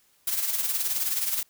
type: noise with tremolo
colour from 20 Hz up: blue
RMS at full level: -25 dBFS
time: 0.27-1.43 s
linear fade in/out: 5 ms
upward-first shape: sine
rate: 19 Hz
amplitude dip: 55%
effects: white hiss -64 dBFS RMS until 1.49 s